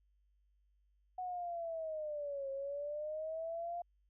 sine linear two-way sweep, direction down then up, 740 to 540 to 701 Hz, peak -38 dBFS, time 1.18-3.82 s, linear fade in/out 5 ms, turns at 2.5 s, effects added 50 Hz sine -70 dBFS peak until 4.09 s

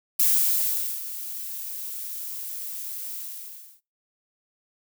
violet noise with ADSR envelope, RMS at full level -19 dBFS, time 0.19-3.81 s, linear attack 9 ms, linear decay 810 ms, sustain -15 dB, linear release 670 ms, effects noise-tail reverb RT60 0.3 s tail -25 dB re dry

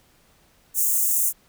white high-pass noise, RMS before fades -21 dBFS, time 0.74-1.33 s, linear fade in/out 50 ms, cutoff 6700 Hz, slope 48 dB/octave, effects pink hiss -59 dBFS RMS until 1.48 s

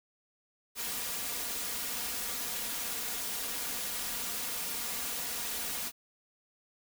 white noise with comb filter, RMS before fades -36 dBFS, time 0.75-5.92 s, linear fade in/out 50 ms, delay 4.2 ms, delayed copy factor +0.6, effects none

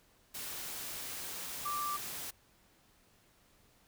sine tone in noise, 1174.7 Hz, D6, in tune, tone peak -34 dBFS, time 1.65-1.97 s, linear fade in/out 10 ms, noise white, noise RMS -42 dBFS, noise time 0.34-2.31 s, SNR +5 dB, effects pink hiss -67 dBFS RMS until 3.87 s

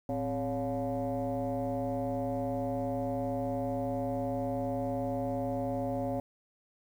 sine tone with frequency modulation, 411.4 Hz, G#4, 16 cents flat, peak -29 dBFS, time 0.09-6.2 s, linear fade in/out 2 ms, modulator 150 Hz, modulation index 2.1, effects tanh soft clip ceiling -25 dBFS + 10-bit

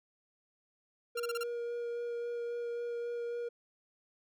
triangle tone with vibrato, 474.3 Hz, A#4, 30 cents sharp, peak -33 dBFS, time 1.15-3.49 s, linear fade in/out 10 ms, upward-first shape sine, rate 3.7 Hz, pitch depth 9 cents each way
sawtooth tone bursts, 1383 Hz, F6, 17 cents flat, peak -32 dBFS, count 5, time 1.17-1.435 s, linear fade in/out 5 ms, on 29 ms, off 30 ms
effects none

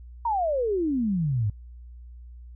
sine exponential sweep, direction down, 963 to 98 Hz, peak -22 dBFS, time 0.25-1.5 s, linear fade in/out 5 ms, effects noise-tail reverb RT60 0.1 s tail -24 dB re dry + added 60 Hz sine -41 dBFS peak until 2.55 s

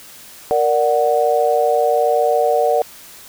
sine chord, Bb augmented, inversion none, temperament equal, 466.2 / 587.3 / 740 Hz, Bb4 / D5 / F#5, 0 / 0 / 0 cents, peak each -17 dBFS, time 0.51-2.82 s, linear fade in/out 0 ms, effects white hiss -40 dBFS RMS until 3.28 s

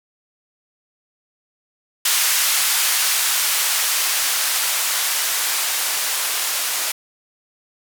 violet noise with band-pass filter sweep, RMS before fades -20 dBFS, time 2.05-6.92 s, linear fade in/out 5 ms, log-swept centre 1200 to 660 Hz, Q 0.7, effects none

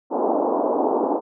pink band-pass noise, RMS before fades -21 dBFS, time 0.1-1.21 s, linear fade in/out 50 ms, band 260 to 970 Hz, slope 48 dB/octave, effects none

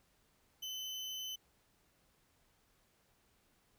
35% pulse tone, 3036 Hz, F#7, 44 cents sharp, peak -39 dBFS, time 0.62-1.36 s, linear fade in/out 10 ms, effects pink hiss -73 dBFS RMS until 3.78 s

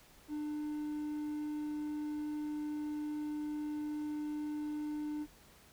triangle tone, 299.8 Hz, D4, 36 cents sharp, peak -34 dBFS, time 0.28-5.27 s, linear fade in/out 50 ms, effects pink hiss -61 dBFS RMS until 5.72 s

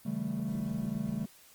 triangle chord, A dominant seventh, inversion first, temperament equal with one note detuned, 138.59 / 161.52 / 196 / 220 Hz, C#3 / E3 / G3 / A3, 0 / -35 / 0 / 0 cents, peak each -38 / -38 / -34 / -33 dBFS, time 0.05-1.26 s, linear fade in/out 10 ms, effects white hiss -58 dBFS RMS until 1.54 s + Opus 24 kbps

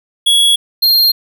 square tone pair in turn, 3348 / 4207 Hz, G#7 / C8, +13 / +9 cents, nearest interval major third, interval 396 cents, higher second, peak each -8 dBFS, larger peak neither, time 0.26-0.56 / 0.82-1.12 s, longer neither, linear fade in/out 10 ms, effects none

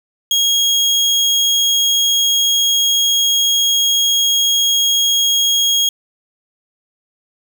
30% pulse tone, 3282 Hz, G#7, 21 cents flat, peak -9 dBFS, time 0.31-5.89 s, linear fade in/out 2 ms, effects none

